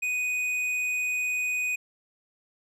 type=tone with tanh clipping; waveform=sine; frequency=2489 Hz; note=D#7; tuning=in tune; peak=-27 dBFS; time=0.02-1.76 s; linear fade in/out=10 ms; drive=9 dB; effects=none